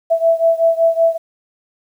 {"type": "beating tone pair", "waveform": "sine", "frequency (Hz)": [659.3, 664.6], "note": ["E5", "E5"], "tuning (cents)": [0, 14], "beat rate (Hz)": 5.3, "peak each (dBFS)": [-13, -15], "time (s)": [0.1, 1.18], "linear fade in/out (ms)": 20, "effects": ["8-bit"]}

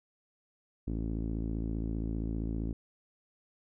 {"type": "tone with low-pass filter", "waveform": "sawtooth", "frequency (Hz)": 55.2, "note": "A1", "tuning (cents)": 6, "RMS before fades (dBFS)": -34, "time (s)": [0.87, 2.73], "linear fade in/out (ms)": 5, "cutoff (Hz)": 290, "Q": 2.6, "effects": []}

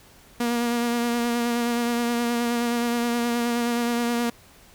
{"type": "tone with vibrato", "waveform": "sawtooth", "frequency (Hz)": 237.4, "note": "A#3", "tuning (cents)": 32, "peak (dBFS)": -18, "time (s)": [0.4, 4.3], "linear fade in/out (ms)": 5, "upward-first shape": "sine", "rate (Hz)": 9.5, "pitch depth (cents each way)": 22, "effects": ["pink hiss -52 dBFS RMS until 4.74 s"]}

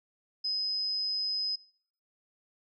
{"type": "tone", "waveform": "sine", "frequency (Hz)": 5050, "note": "D#8", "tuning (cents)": 25, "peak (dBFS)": -29, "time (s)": [0.44, 1.56], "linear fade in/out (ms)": 10, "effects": ["noise-tail reverb RT60 0.5 s tail -20 dB re dry"]}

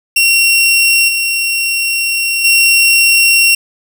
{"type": "tone with level steps", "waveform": "sawtooth", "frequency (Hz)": 2737, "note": "F7", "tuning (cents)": -36, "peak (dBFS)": [-4, -9, -3], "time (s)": [0.16, 3.55], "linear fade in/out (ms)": 5, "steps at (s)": [1.08, 2.44], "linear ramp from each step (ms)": 10, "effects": []}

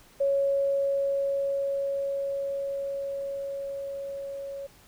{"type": "tone with level ramp", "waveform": "sine", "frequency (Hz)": 554.4, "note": "C#5", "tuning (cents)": 0, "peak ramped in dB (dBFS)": [-21, -34], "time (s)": [0.2, 4.67], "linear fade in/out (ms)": 10, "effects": ["pink hiss -56 dBFS RMS until 4.87 s"]}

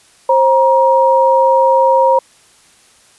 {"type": "tone pair together", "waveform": "sine", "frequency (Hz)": [530.8, 947], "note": ["C5", "A#5"], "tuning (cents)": [25, 27], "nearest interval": "minor seventh", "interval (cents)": 1002, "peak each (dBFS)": -10, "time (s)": [0.29, 2.19], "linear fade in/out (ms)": 5, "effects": ["white hiss -48 dBFS RMS until 3.18 s", "resampled to 24000 Hz"]}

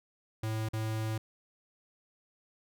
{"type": "tone with dropouts", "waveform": "square", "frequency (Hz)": 110, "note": "A2", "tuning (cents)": 0, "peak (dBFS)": -32, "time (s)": [0.43, 1.18], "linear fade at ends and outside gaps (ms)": 5, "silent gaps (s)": [0.688, 0.733], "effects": []}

